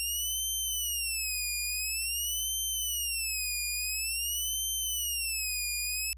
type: tone with vibrato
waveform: 10% pulse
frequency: 2750 Hz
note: F7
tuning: 27 cents flat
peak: -22 dBFS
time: 0-6.13 s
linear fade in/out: 0 ms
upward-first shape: sine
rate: 0.48 Hz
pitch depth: 210 cents each way
effects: added 60 Hz sine -45 dBFS peak until 6.17 s + resampled to 32000 Hz